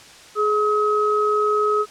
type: tone pair together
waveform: sine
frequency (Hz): 420.8 / 1274.2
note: G#4 / D#6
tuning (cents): +23 / +41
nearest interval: octave + perfect fifth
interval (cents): 1918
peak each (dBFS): -19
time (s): 0.35-1.86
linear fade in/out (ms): 50
effects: white hiss -44 dBFS RMS until 1.9 s + low-pass 7000 Hz 12 dB/octave